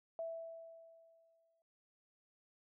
sine tone with exponential decay, 659.3 Hz, E5, in tune, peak -38 dBFS, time 0.19-1.62 s, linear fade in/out 1 ms, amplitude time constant 310 ms, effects none

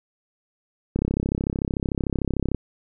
click train, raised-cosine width 3 ms, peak -10 dBFS, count 54, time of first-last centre 0.96-2.547 s, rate 33.4 Hz, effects none

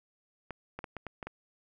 clicks, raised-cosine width 0.5 ms, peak -24 dBFS, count 7, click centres 0.507 / 0.79 / 0.842 / 0.967 / 1.067 / 1.228 / 1.27 s, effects none

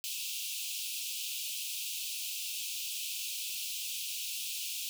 pink high-pass noise, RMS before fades -38 dBFS, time 0.04-4.89 s, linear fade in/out 0 ms, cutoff 2500 Hz, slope 96 dB/octave, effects none

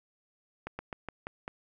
slowing click train, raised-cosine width 0.5 ms, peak -22 dBFS, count 6, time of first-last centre 0.67-1.479 s, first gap 120 ms, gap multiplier 1.15, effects none

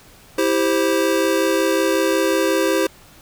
square chord, C major, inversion first, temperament just, 327 / 392.4 / 523.3 Hz, E4 / G4 / C5, -14 / +2 / 0 cents, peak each -21 dBFS, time 0.38-2.87 s, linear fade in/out 5 ms, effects pink hiss -47 dBFS RMS until 3.21 s

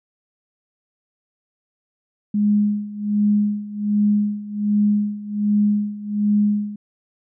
sine tone with tremolo, 207.5 Hz, G#3, 1 cent flat, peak -13 dBFS, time 2.34-6.76 s, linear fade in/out 5 ms, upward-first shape sine, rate 1.3 Hz, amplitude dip 85%, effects none

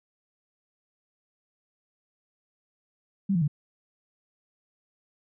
sine tone with pitch steps, 196 / 169.65 / 146.83 Hz, G3 / F3 / D3, 0 / -50 / 0 cents, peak -21 dBFS, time 3.29-3.479 s, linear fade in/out 10 ms, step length 63 ms, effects none

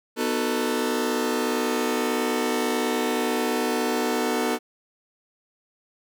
sawtooth chord, B dominant seventh, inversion none, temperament just, 246.9 / 308.7 / 370.4 / 444.5 Hz, B3 / D#4 / F#4 / A4, 0 / -14 / +2 / +18 cents, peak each -23 / -26 / -26 / -23 dBFS, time 0.16-4.59 s, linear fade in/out 50 ms, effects none

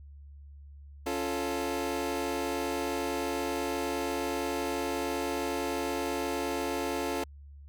25% pulse chord, Db augmented, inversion none, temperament equal, 277.2 / 349.2 / 440 Hz, Db4 / F4 / A4, 0 / 0 / 0 cents, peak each -31 dBFS, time 1.06-7.24 s, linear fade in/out 5 ms, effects added 71 Hz sine -46 dBFS peak until 7.68 s

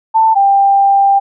sine tone pair in turn, 889 / 792 Hz, A5 / G5, +18 / +18 cents, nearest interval major second, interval 200 cents, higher first, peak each -6 dBFS, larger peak neither, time 0.14-0.35 / 0.35-1.2 s, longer second, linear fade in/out 20 ms, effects none

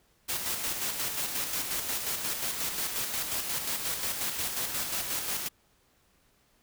white noise with tremolo, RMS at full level -31 dBFS, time 0.28-5.49 s, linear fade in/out 20 ms, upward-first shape square, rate 5.6 Hz, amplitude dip 40%, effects pink hiss -67 dBFS RMS until 6.62 s

